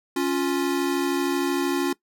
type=tone pair together; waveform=square; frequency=278.3 / 351.3 Hz; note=C#4 / F4; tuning=+7 / +10 cents; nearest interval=major third; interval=403 cents; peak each=-25 / -25 dBFS; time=0.16-1.93 s; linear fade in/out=5 ms; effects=noise-tail reverb RT60 0.1 s tail -20 dB re dry